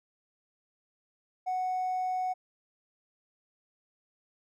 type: tone with hard clipping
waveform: triangle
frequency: 740 Hz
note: F#5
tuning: in tune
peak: -28 dBFS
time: 1.46-2.34 s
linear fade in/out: 20 ms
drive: 2 dB
effects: none